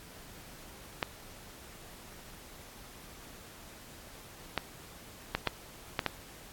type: clicks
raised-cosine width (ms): 0.3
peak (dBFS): -12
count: 6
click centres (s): 1.028 / 4.577 / 5.35 / 5.473 / 5.992 / 6.063
effects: pink hiss -51 dBFS RMS until 6.52 s + AAC 64 kbps

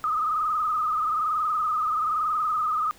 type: tone with frequency modulation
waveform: sine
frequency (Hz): 1247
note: D#6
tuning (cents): +3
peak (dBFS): -22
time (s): 0.04-2.91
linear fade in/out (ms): 0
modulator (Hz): 21.1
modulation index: 2.4
effects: pink hiss -52 dBFS RMS until 2.98 s

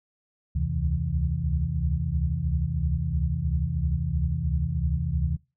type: tone cluster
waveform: sine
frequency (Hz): 69.4 / 72.4 / 82.4 / 129.3 / 161.6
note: C#2 / D2 / E2 / C3 / E3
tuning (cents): +3 / -24 / 0 / -20 / -34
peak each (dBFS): -30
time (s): 0.55-5.37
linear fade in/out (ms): 10
effects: noise-tail reverb RT60 0.3 s tail -24 dB re dry

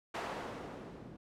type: noise with low-pass filter sweep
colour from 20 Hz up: blue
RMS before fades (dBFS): -44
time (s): 0.14-1.17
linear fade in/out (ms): 10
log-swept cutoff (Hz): 940 to 210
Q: 0.79
effects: none

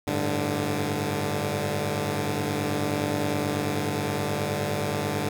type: chord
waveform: 10% pulse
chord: G suspended second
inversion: none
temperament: equal with one note detuned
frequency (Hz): 98 / 107.43 / 146.83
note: G2 / A2 / D3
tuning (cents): 0 / -41 / 0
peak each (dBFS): -22 / -23 / -20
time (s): 0.07-5.29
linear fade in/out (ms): 5
effects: none

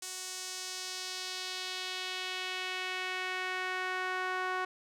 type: tone with band-pass filter sweep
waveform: sawtooth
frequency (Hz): 370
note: F#4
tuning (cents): 0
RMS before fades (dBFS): -37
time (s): 0.02-4.65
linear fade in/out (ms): 5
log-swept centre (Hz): 7400 to 1300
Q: 1.5
effects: none

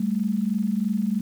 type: tone pair together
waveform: sine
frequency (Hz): 196.97 / 220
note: G3 / A3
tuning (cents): +9 / 0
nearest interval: major second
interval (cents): 191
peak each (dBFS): -24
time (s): 0-1.21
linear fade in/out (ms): 5
effects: 8-bit

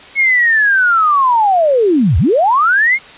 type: linear two-way sweep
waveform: sine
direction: down then up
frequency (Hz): 2200 to 66.1 to 2200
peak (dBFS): -8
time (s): 0.15-2.99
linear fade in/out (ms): 50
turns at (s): 2.18
effects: white hiss -36 dBFS RMS until 3.17 s + resampled to 8000 Hz

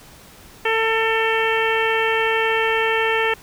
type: harmonic tone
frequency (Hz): 447.3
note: A4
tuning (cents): +28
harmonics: 1 / 2 / 3 / 4 / 5 / 6 / 7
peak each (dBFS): -21 / -24 / -27 / -23 / -26 / -26 / -30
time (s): 0.65-3.34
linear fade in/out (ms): 5
effects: pink hiss -45 dBFS RMS until 3.42 s

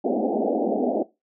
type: band-pass noise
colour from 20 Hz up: pink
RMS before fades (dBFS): -23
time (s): 0.04-1.03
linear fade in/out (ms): 10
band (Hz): 210 to 780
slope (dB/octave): 96
effects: noise-tail reverb RT60 0.2 s tail -17 dB re dry

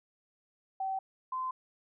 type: tone pair in turn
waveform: sine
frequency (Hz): 768 / 1031.7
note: G5 / C6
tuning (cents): -36 / -25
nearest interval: perfect fourth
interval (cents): 511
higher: second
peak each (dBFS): -31 / -32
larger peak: first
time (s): 0.8-0.99 / 1.32-1.51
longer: neither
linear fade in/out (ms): 5
effects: none

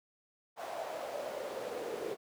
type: noise with high-pass filter sweep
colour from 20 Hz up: brown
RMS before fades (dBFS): -40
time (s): 0.56-2.17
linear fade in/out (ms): 50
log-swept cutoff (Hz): 730 to 410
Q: 4.7
effects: none

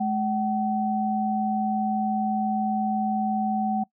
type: tone pair together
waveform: sine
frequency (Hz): 212.9 / 758.7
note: G#3 / F#5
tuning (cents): +43 / +43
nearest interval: octave + minor seventh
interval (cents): 2200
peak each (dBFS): -25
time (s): 0-3.84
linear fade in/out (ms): 10
effects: noise-tail reverb RT60 0.1 s tail -22 dB re dry

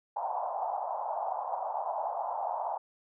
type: band-pass noise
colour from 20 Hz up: pink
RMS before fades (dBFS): -34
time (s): 0.16-2.78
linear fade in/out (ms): 5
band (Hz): 680 to 940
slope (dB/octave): 48
effects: none

